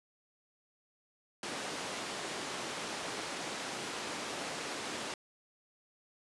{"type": "band-pass noise", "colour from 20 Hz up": "pink", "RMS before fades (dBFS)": -40, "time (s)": [1.43, 5.14], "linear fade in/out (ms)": 2, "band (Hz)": [280, 7800], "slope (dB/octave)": 12, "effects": ["resampled to 24000 Hz"]}